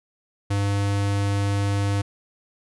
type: tone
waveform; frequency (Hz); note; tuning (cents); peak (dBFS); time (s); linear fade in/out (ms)
square; 100.4; G2; +42; -21; 0.5-2.02; 10
effects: resampled to 24000 Hz